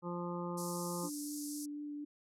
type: harmonic tone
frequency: 174.61 Hz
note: F3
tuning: in tune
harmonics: 1 / 2 / 3 / 5 / 6 / 7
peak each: -40 / -43 / -45 / -47 / -48 / -48 dBFS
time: 0.02-1.1 s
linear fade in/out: 50 ms
type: band-pass noise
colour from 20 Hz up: white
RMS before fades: -47 dBFS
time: 0.57-1.66 s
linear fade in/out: 10 ms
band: 4900 to 12000 Hz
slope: 48 dB/octave
type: tone with vibrato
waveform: sine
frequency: 293.7 Hz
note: D4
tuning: in tune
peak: -40 dBFS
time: 1.03-2.05 s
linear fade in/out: 10 ms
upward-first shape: triangle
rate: 4.1 Hz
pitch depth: 10 cents each way
effects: none